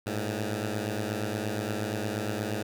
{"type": "beating tone pair", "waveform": "10% pulse", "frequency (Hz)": [103.83, 112.33], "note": ["G#2", "A2"], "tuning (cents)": [0, 36], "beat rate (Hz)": 8.5, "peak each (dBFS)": [-23, -26], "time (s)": [0.06, 2.63], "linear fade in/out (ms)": 10, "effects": []}